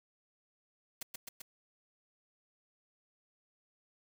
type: noise with echo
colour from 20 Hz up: white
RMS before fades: -41 dBFS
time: 1.01-1.03 s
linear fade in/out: 5 ms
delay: 130 ms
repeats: 3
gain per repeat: -2 dB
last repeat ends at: 1.42 s
effects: none